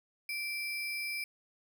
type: tone with sample-and-hold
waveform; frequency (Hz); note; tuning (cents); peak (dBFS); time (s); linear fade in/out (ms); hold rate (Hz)
sine; 2340; D7; -7; -34; 0.29-1.24; 2; 7350
effects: none